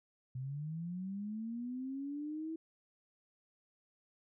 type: linear sweep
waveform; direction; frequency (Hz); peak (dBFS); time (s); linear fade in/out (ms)
sine; up; 125 to 326.3; -38; 0.35-2.56; 5
effects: none